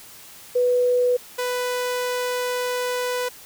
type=tone pair in turn; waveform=sine / sawtooth; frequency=493.9 / 495.9 Hz; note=B4 / B4; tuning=0 / +7 cents; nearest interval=unison; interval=7 cents; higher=second; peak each=-16 / -19 dBFS; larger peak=first; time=0.55-1.17 / 1.38-3.29 s; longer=second; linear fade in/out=10 ms; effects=white hiss -44 dBFS RMS until 3.45 s